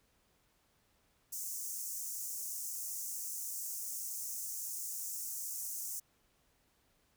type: high-pass noise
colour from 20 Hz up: pink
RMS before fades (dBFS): -41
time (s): 1.32-6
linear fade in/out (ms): 10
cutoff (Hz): 6000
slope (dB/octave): 48
effects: pink hiss -73 dBFS RMS until 7.16 s